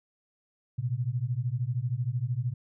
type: beating tone pair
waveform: sine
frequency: 116.54 / 129.54 Hz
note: A#2 / C3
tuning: 0 / -17 cents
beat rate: 13 Hz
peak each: -30 dBFS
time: 0.78-2.54 s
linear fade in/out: 10 ms
effects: none